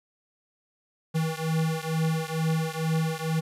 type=beating tone pair; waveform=square; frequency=159.4 / 161.6 Hz; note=D#3 / E3; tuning=+42 / -34 cents; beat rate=2.2 Hz; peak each=-28 / -29 dBFS; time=1.14-3.41 s; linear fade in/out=20 ms; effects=resampled to 32000 Hz + 10-bit